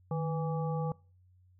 harmonic tone with a mistuned harmonic, 164.81 Hz, E3, in tune, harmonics 1 / 3 / 5 / 7, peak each -31 / -37 / -40 / -45 dBFS, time 0.11-0.92 s, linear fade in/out 2 ms, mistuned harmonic 1, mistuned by -110 cents, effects noise-tail reverb RT60 0.4 s tail -24 dB re dry + added 91 Hz sine -60 dBFS peak until 1.59 s

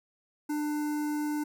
square tone with notch filter, 298.5 Hz, D4, 28 cents sharp, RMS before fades -31 dBFS, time 0.49-1.44 s, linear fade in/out 10 ms, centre 3300 Hz, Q 0.57, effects none

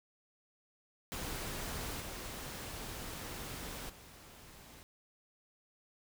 pink noise with level steps, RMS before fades -41 / -44 / -55 dBFS, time 1.12-4.83 s, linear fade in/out 0 ms, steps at 2 / 3.89 s, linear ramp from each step 10 ms, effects none

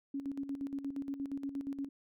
sine tone with tremolo, 277.2 Hz, C#4, in tune, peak -34 dBFS, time 0.14-1.89 s, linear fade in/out 5 ms, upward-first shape square, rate 8.5 Hz, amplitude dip 65%, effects none

